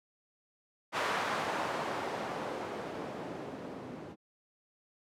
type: noise with low-pass filter sweep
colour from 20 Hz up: blue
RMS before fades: -37 dBFS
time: 0.92-4.16 s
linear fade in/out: 50 ms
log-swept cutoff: 1200 to 290 Hz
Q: 0.9
effects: high-pass 100 Hz 12 dB/octave